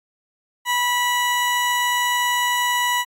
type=tone; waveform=20% pulse; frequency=978 Hz; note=B5; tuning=17 cents flat; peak=-13 dBFS; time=0.65-3.05 s; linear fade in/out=50 ms; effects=AAC 48 kbps